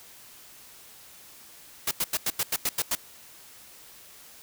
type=noise bursts; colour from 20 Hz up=white; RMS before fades=-26 dBFS; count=9; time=1.87-2.952 s; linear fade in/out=5 ms; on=42 ms; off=88 ms; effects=white hiss -50 dBFS RMS until 4.42 s